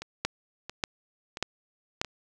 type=two click trains; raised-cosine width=0.2 ms; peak=-20 / -9 dBFS; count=4 / 4; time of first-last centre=0.02-2.047 / 0.25-2.015 s; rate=1.48 / 1.7 Hz; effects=none